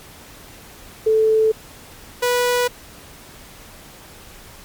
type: tone pair in turn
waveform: sine / sawtooth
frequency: 438.8 / 490.1 Hz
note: A4 / B4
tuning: -5 / -13 cents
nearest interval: major second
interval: 192 cents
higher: second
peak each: -12 dBFS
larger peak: neither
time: 1.06-1.52 / 2.22-2.68 s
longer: neither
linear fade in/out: 10 ms
effects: pink hiss -42 dBFS RMS until 4.64 s + MP3 96 kbps